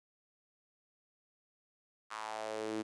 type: tone with high-pass filter sweep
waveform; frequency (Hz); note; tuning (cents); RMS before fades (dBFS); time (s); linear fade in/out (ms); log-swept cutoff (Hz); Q
sawtooth; 109.1; A2; -14; -40; 2.1-2.83; 20; 1200 to 290; 3.3
effects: resampled to 22050 Hz